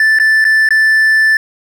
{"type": "tone with dropouts", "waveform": "triangle", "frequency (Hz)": 1760, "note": "A6", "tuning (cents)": 0, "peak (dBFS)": -5, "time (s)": [0, 1.37], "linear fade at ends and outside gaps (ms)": 2, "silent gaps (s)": [[0.188, 0.198], [0.443, 0.45], [0.689, 0.706]], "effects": []}